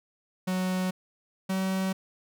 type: tone pair in turn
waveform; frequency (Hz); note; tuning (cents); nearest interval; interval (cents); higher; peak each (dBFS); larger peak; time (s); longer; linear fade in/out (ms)
45% pulse; 185 / 189.76; F#3 / F#3; 0 / +44; unison; 44; second; -26; neither; 0.47-0.91 / 1.49-1.93; neither; 10
effects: none